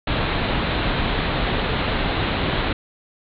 pink low-pass noise, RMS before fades -22 dBFS, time 0.07-2.73 s, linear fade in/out 5 ms, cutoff 4100 Hz, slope 96 dB/octave, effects none

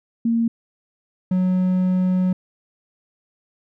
sine / triangle tone pair in turn, 230.6 / 183.98 Hz, A#3 / F#3, -19 / -10 cents, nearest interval major third, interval 391 cents, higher first, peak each -16 / -14 dBFS, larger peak second, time 0.25-0.48 / 1.31-2.33 s, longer second, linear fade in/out 5 ms, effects none

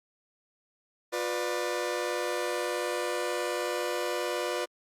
sawtooth chord, B diminished, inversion second, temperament just, 355.6 / 493.9 / 592.7 Hz, F4 / B4 / D5, +31 / 0 / +16 cents, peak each -30 / -29 / -30 dBFS, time 1.12-4.66 s, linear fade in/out 20 ms, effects low-pass 12000 Hz 12 dB/octave + Opus 48 kbps

